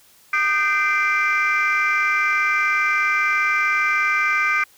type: tone cluster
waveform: sine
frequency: 1221 / 1554 / 2066 / 2356 Hz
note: D#6 / G6 / C7 / D7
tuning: -33 / -16 / -22 / +5 cents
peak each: -21 dBFS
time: 0.33-4.64 s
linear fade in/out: 5 ms
effects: tanh soft clip ceiling -11 dBFS + white hiss -53 dBFS RMS until 4.77 s